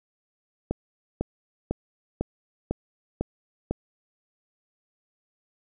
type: click train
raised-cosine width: 2 ms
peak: -12 dBFS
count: 7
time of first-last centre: 0.71-3.71 s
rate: 2 Hz
effects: none